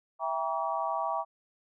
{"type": "chord", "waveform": "sine", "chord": "E diminished seventh", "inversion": "none", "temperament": "just", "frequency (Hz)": [659.3, 791.1, 949.3, 1139.2], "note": ["E5", "G5", "Bb5", "Db6"], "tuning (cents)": [0, 16, 31, 47], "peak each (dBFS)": -34, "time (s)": [0.19, 1.25], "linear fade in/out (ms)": 50, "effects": []}